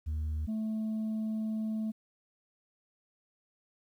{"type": "tone pair in turn", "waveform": "sine", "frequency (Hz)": [77.2, 218.4], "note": ["D#2", "A3"], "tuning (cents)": [-13, -13], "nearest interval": "octave + tritone", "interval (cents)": 1800, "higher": "second", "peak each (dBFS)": -28, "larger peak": "neither", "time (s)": [[0.06, 0.47], [0.47, 1.92]], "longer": "second", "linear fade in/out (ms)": 20, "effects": ["tanh soft clip ceiling -30 dBFS", "11-bit"]}